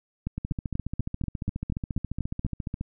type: two click trains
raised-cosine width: 5 ms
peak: -16 / -18 dBFS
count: 10 / 36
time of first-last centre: 0.27-2.449 / 0.38-2.811 s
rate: 4.13 / 14.4 Hz
effects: none